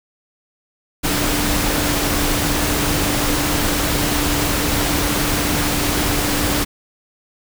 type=tone in noise; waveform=sine; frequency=293.7 Hz; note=D4; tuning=in tune; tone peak=-24 dBFS; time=1.03-6.65 s; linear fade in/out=20 ms; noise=pink; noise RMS=-19 dBFS; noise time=1.03-6.65 s; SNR=-8 dB; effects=none